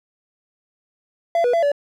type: tone with pitch steps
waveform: triangle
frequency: 678 / 486.9 / 673 / 574 Hz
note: E5 / B4 / E5 / D5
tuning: +49 / -25 / +36 / -40 cents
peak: -13 dBFS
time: 1.35-1.718 s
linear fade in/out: 2 ms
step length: 92 ms
effects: none

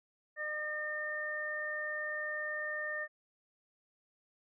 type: harmonic tone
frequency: 606 Hz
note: D#5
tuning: 46 cents flat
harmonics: 1 / 2 / 3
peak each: -42 / -47 / -36 dBFS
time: 0.36-3.08 s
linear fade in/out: 50 ms
effects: none

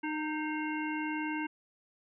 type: harmonic tone with a mistuned harmonic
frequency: 306.5 Hz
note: D#4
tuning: 26 cents flat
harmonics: 1 / 3 / 5 / 7 / 9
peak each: -34 / -39 / -41 / -42 / -44 dBFS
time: 0.03-1.47 s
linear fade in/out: 10 ms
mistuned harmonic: 5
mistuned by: +35 cents
effects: none

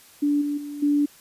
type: tone with level steps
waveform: sine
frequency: 290.5 Hz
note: D4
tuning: 19 cents flat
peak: -18 / -23 / -31 / -17 dBFS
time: 0.22-1.06 s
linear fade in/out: 10 ms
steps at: 0.41 / 0.57 / 0.82 s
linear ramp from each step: 10 ms
effects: white hiss -51 dBFS RMS until 1.2 s + resampled to 32000 Hz

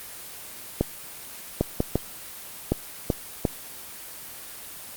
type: clicks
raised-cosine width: 2 ms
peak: -7 dBFS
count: 7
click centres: 0.81 / 1.61 / 1.804 / 1.956 / 2.72 / 3.102 / 3.452 s
effects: white hiss -40 dBFS RMS until 4.96 s + Opus 24 kbps

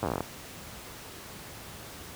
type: slowing click train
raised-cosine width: 1 ms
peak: -15 dBFS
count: 12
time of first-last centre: 0.03-0.206 s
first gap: 9 ms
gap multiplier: 1.11
effects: pink hiss -44 dBFS RMS until 2.15 s + high-pass 60 Hz 12 dB/octave

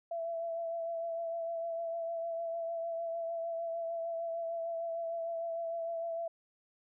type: tone with vibrato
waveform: sine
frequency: 668 Hz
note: E5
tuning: 23 cents sharp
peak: -34 dBFS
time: 0.11-6.28 s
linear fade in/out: 5 ms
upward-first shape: triangle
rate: 6.6 Hz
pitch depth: 29 cents each way
effects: none

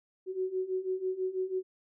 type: beating tone pair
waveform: sine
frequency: 370 / 376.1 Hz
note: F#4 / F#4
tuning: 0 / +28 cents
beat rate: 6.1 Hz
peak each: -35 / -32 dBFS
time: 0.26-1.63 s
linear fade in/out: 50 ms
effects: none

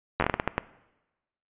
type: slowing click train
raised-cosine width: 0.5 ms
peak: -8 dBFS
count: 10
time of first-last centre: 0.2-0.58 s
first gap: 10 ms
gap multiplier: 1.34
effects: noise-tail reverb RT60 1.0 s tail -18 dB re dry + resampled to 8000 Hz

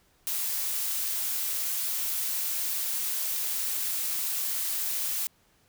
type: noise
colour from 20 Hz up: blue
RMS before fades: -30 dBFS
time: 0.27-5.27 s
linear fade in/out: 0 ms
effects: pink hiss -65 dBFS RMS until 5.68 s

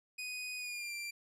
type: tone with pitch glide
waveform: sawtooth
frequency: 2489 to 2363 Hz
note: D#7 to D7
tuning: 0 to +10 cents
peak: -36 dBFS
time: 0.18-1.11 s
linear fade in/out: 10 ms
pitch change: -90 cents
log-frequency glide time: 0.57-0.94 s
effects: low-pass 12000 Hz 12 dB/octave

